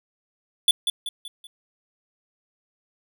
square tone with echo, 3461 Hz, A7, 29 cents flat, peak -14 dBFS, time 0.68-0.71 s, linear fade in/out 2 ms, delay 190 ms, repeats 4, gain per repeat -7 dB, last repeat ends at 1.47 s, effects none

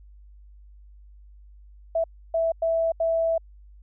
sine tone bursts at uneven times, 658 Hz, E5, 3 cents flat, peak -20 dBFS, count 4, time 1.95-2.04 / 2.34-2.52 / 2.62-2.92 / 3-3.38 s, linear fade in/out 5 ms, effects added 50 Hz sine -46 dBFS peak until 3.82 s

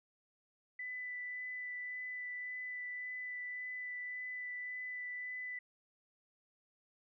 sine tone with vibrato, 1992 Hz, B6, 14 cents sharp, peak -40 dBFS, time 0.79-5.59 s, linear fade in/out 5 ms, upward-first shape sine, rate 1.8 Hz, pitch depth 9 cents each way, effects none

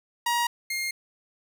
sawtooth tone pair in turn, 950 / 2127 Hz, A#5 / C7, +33 / +28 cents, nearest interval octave + major second, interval 1395 cents, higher second, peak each -19 / -24 dBFS, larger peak first, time 0.26-0.47 / 0.7-0.91 s, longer neither, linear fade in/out 5 ms, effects none

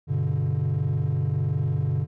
triangle chord, G major, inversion none, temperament equal with one note detuned, 98 / 123.47 / 144.89 Hz, G2 / B2 / D3, 0 / 0 / -23 cents, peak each -25 / -24 / -22 dBFS, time 0.07-2.07 s, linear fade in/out 50 ms, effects tanh soft clip ceiling -15 dBFS

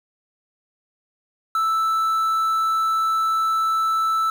triangle tone with quantisation, 1318.5 Hz, E6, in tune, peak -16 dBFS, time 1.55-4.3 s, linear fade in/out 2 ms, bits 7, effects none

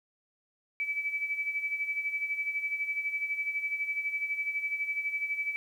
sine tone with tremolo, 2300 Hz, D7, 37 cents flat, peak -27 dBFS, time 0.8-5.56 s, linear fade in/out 0 ms, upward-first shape sine, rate 12 Hz, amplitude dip 65%, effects 10-bit

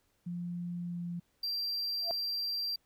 sine tone with pitch glide, 174.61 to 173.3 Hz, F3 to F3, 0 to -13 cents, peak -35 dBFS, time 0.26-1.2 s, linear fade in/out 10 ms, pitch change -13 cents, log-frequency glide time 0.79-1.05 s
triangle tone, 4720 Hz, D8, 8 cents sharp, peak -31 dBFS, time 1.43-2.76 s, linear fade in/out 5 ms
sine tone with exponential growth, 678 Hz, E5, 49 cents sharp, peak -29 dBFS, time 2-2.11 s, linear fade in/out 0 ms, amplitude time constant 22 ms
effects pink hiss -74 dBFS RMS until 2.85 s

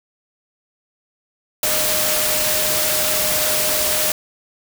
sine tone in noise, 614 Hz, D#5, 23 cents flat, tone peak -26 dBFS, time 1.63-4.12 s, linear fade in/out 2 ms, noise white, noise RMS -19 dBFS, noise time 1.63-4.12 s, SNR -10 dB, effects none

